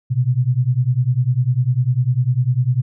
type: beating tone pair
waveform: sine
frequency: 120.5 / 130.5 Hz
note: B2 / C3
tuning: -42 / -4 cents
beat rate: 10 Hz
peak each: -17 dBFS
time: 0.1-2.82 s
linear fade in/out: 20 ms
effects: none